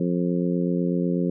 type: harmonic tone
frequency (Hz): 88.1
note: F2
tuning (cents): +16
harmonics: 2 / 3 / 4 / 5 / 6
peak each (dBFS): -23 / -27 / -29 / -31 / -33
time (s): 0-1.3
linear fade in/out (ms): 5
effects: none